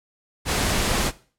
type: noise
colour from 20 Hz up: pink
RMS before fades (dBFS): -22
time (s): 0.45-1.12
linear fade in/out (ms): 50
effects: noise-tail reverb RT60 0.4 s tail -18 dB re dry + low-pass 11000 Hz 12 dB/octave